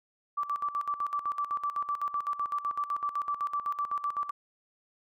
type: tone with tremolo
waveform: sine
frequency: 1163 Hz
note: D6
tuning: 17 cents flat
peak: -27 dBFS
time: 0.37-4.31 s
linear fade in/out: 10 ms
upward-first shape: square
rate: 7.9 Hz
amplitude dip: 75%
effects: none